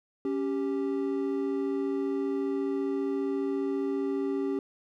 triangle tone pair together, 277.2 / 392 Hz, C#4 / G4, 0 / 0 cents, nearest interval tritone, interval 600 cents, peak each -28 dBFS, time 0.25-4.59 s, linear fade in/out 2 ms, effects none

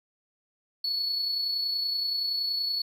triangle tone with amplitude modulation, 4408 Hz, C#8, 11 cents flat, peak -22 dBFS, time 0.84-2.82 s, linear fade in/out 5 ms, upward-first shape sine, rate 30.6 Hz, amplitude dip 45%, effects tanh soft clip ceiling -22 dBFS

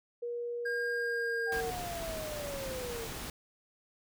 sine tone with pitch glide, 477.1 to 458.7 Hz, A#4 to A#4, +40 to -28 cents, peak -34 dBFS, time 0.22-1.71 s, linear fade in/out 10 ms, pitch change -68 cents, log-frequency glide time 0.9-1.56 s
triangle tone, 1615 Hz, G#6, 49 cents flat, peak -31 dBFS, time 0.65-1.61 s, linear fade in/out 10 ms
sine linear sweep, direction down, 784 to 442.7 Hz, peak -38 dBFS, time 1.46-3.09 s, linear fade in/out 50 ms
pink noise, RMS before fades -41 dBFS, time 1.52-3.3 s, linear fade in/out 2 ms
effects none

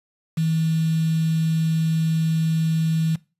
sine tone with quantisation, 161 Hz, E3, 41 cents flat, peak -18 dBFS, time 0.37-3.16 s, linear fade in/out 10 ms, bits 6, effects noise-tail reverb RT60 0.3 s tail -21 dB re dry + resampled to 32000 Hz

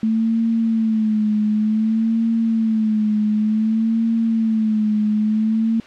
sine tone with vibrato, 219.7 Hz, A3, 2 cents flat, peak -15 dBFS, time 0.03-5.8 s, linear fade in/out 2 ms, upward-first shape sine, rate 0.55 Hz, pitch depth 62 cents each way, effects white hiss -43 dBFS RMS until 5.86 s + low-pass 3000 Hz 12 dB/octave

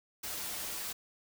white noise with comb filter, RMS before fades -39 dBFS, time 0.23-0.93 s, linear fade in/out 10 ms, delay 7.5 ms, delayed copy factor -0.8, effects none

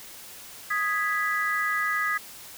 sine chord, G# minor, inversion second, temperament equal, 1244.5 / 1661.2 / 1975.5 Hz, D#6 / G#6 / B6, 0 / 0 / 0 cents, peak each -28 dBFS, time 0.7-2.18 s, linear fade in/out 10 ms, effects white hiss -44 dBFS RMS until 2.57 s

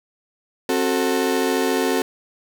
35% pulse chord, F# diminished, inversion second, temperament just, 266.4 / 370 / 444 Hz, C4 / F#4 / A4, +31 / 0 / +16 cents, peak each -21 dBFS, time 0.69-2.02 s, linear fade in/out 2 ms, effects none

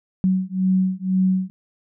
sine beating tone pair, 186.2 / 188.2 Hz, F#3 / F#3, +11 / +30 cents, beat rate 2 Hz, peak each -20 dBFS, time 0.24-1.5 s, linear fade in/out 0 ms, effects none

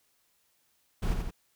brown noise with echo, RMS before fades -28 dBFS, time 1.02-1.14 s, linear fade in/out 10 ms, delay 85 ms, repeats 2, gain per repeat -4 dB, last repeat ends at 1.31 s, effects white hiss -71 dBFS RMS until 1.55 s

